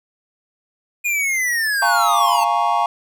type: linear sweep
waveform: square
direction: down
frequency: 2451 to 864 Hz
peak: -18 dBFS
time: 1.04-2.45 s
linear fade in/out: 20 ms
type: chord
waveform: triangle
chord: Bb minor seventh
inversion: second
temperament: equal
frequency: 698.5 / 830.6 / 932.3 / 1108.7 Hz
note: F5 / Ab5 / Bb5 / Db6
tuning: 0 / 0 / 0 / 0 cents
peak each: -19 dBFS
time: 1.82-2.86 s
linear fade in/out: 2 ms
effects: none